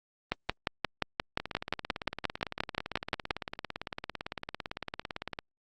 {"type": "two click trains", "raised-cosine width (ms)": 0.3, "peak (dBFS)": [-19, -11], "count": [72, 18], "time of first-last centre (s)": [[1.4, 5.389], [0.32, 3.308]], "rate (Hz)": [17.8, 5.69], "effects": ["Opus 32 kbps"]}